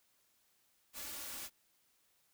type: noise with comb filter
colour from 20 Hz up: white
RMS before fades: -45 dBFS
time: 0.93-1.5 s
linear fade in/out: 50 ms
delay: 3.5 ms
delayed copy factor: +0.6
effects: white hiss -74 dBFS RMS until 2.33 s